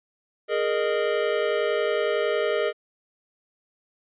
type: chord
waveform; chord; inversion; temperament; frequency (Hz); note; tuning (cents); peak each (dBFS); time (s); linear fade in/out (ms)
square; Ab suspended second; none; equal with one note detuned; 415.3 / 466.2 / 613.7; Ab4 / Bb4 / Eb5; 0 / 0 / -24; -27; 0.48-2.73; 50
effects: resampled to 8000 Hz